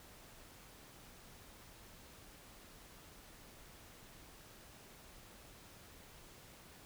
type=silence; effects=pink hiss -58 dBFS RMS until 6.85 s